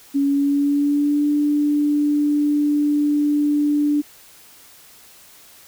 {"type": "tone with pitch glide", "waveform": "sine", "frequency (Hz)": [279.8, 293.7], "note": ["C#4", "D4"], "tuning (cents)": [16, 0], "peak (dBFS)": -15, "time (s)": [0.14, 4.02], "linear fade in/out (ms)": 20, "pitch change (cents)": 84, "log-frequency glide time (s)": [0.24, 1.29], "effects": ["white hiss -47 dBFS RMS until 5.67 s"]}